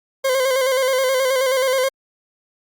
40% pulse tone with vibrato, 523.3 Hz, C5, in tune, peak -15 dBFS, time 0.24-1.89 s, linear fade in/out 10 ms, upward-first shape square, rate 9.4 Hz, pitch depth 45 cents each way, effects Opus 48 kbps

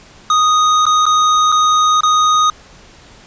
square tone with dropouts, 1244.5 Hz, D#6, in tune, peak -10 dBFS, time 0.3-2.5 s, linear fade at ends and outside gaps 2 ms, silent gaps 0.855-0.865 / 1.056-1.064 / 1.519-1.523 / 2.007-2.033 s, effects pink hiss -42 dBFS RMS until 3.26 s + resampled to 16000 Hz

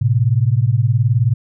sine beating tone pair, 110 / 129 Hz, A2 / C3, 0 / -24 cents, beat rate 19 Hz, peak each -14 / -15 dBFS, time 0.01-1.34 s, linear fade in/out 10 ms, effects none

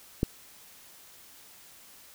click, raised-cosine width 3 ms, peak -11 dBFS, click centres 0.231 s, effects white hiss -53 dBFS RMS until 2.14 s

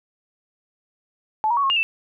sine tone with pitch steps, 866 / 952 / 1122 / 1085 / 2824 / 2657 Hz, A5 / A#5 / C#6 / C#6 / F7 / E7, -28 / +36 / +21 / -37 / +19 / +13 cents, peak -17 dBFS, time 1.44-1.83 s, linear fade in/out 0 ms, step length 65 ms, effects none

